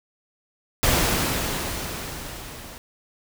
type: noise with level ramp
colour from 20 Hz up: pink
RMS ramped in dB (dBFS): -19 to -41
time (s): 0.83-2.78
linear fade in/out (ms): 0
effects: none